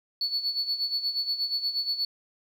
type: tone with tremolo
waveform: sine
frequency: 4435 Hz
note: C#8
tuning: in tune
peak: -22 dBFS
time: 0.21-2.05 s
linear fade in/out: 2 ms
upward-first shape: sine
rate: 8.4 Hz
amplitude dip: 75%
effects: tanh soft clip ceiling -21 dBFS + 10-bit